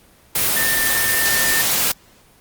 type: tone in noise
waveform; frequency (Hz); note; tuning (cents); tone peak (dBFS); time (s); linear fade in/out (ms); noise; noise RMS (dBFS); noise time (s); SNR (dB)
sine; 1799; A6; +38; -20; 0.56-1.62; 5; white; -18; 0.35-1.92; -5
effects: pink hiss -51 dBFS RMS until 2.4 s + Opus 24 kbps